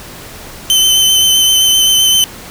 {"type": "tone with vibrato", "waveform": "sawtooth", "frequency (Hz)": 3066, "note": "G7", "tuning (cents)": -39, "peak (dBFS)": -4, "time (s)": [0.7, 2.24], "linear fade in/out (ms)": 0, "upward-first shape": "sine", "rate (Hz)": 7.7, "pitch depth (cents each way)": 14, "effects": ["pink hiss -31 dBFS RMS until 2.5 s"]}